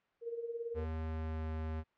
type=tone with tremolo; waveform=sine; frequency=466.2 Hz; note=A#4; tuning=in tune; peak=-35 dBFS; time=0.21-0.86 s; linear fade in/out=50 ms; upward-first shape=sine; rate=18 Hz; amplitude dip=65%
type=tone with pitch glide; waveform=square; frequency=79.7 to 79.15 Hz; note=D#2 to D#2; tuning=+42 to +30 cents; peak=-37 dBFS; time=0.74-1.84 s; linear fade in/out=50 ms; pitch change=-12 cents; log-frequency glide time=0.99-1.49 s
effects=white hiss -75 dBFS RMS until 1.97 s + low-pass 2000 Hz 12 dB/octave